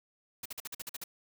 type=noise bursts; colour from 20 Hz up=white; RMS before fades=-40 dBFS; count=9; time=0.43-1.04 s; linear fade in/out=5 ms; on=26 ms; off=47 ms; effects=none